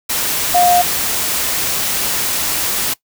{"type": "tone in noise", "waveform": "sine", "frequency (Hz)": 710, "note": "F5", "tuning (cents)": 28, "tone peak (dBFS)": -9, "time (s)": [0.54, 0.82], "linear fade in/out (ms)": 10, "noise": "white", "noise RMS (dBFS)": -18, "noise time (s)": [0.09, 2.94], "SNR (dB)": 6, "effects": ["noise-tail reverb RT60 0.1 s tail -20 dB re dry"]}